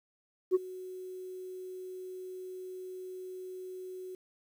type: tone with ADSR envelope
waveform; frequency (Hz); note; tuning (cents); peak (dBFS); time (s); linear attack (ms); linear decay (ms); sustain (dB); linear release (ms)
sine; 370; F#4; 0; -18; 0.51-4.15; 39; 25; -22; 3
effects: tanh soft clip ceiling -20 dBFS + 10-bit